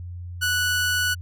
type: tone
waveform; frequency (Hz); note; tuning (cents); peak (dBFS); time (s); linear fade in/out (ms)
sawtooth; 1477; F#6; -3; -17; 0.41-1.15; 20
effects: added 88 Hz sine -32 dBFS peak until 1.21 s